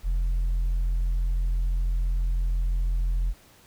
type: tone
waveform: sine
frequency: 43 Hz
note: F1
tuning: 26 cents flat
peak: -19 dBFS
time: 0.03-3.34 s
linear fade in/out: 50 ms
effects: tanh soft clip ceiling -21 dBFS + pink hiss -55 dBFS RMS until 3.66 s